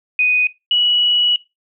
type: tone pair in turn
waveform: sine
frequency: 2489 / 2931 Hz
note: D#7 / F#7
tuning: 0 / -17 cents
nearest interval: minor third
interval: 283 cents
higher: second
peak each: -12 dBFS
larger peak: neither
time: 0.19-0.47 / 0.71-1.36 s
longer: second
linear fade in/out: 2 ms
effects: noise-tail reverb RT60 0.2 s tail -17 dB re dry